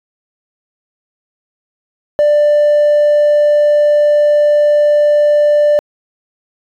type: tone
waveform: triangle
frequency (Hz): 591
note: D5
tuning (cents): +11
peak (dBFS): -4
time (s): 2.19-5.79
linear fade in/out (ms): 0
effects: tanh soft clip ceiling -2 dBFS